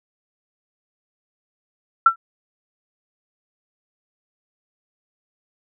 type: tone with exponential decay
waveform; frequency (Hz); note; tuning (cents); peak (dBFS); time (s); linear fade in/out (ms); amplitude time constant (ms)
sine; 1347; E6; +37; -4; 2.06-2.16; 5; 20
effects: none